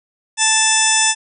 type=harmonic tone with a mistuned harmonic; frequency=880 Hz; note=A5; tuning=in tune; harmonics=1 / 2 / 3 / 4 / 6 / 7 / 8 / 9 / 10; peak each=-21 / -21 / -21 / -21 / -21 / -21 / -21 / -21 / -21 dBFS; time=0.37-1.15 s; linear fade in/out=50 ms; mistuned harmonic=7; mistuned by=-15 cents; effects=none